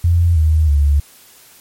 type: tone with pitch steps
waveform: sine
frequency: 85.6 / 78.5 / 71.98 Hz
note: F2 / D#2 / D2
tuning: -34 / +16 / -34 cents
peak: -9 dBFS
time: 0.04-1 s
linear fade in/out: 5 ms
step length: 320 ms
effects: white hiss -45 dBFS RMS until 1.6 s + MP3 64 kbps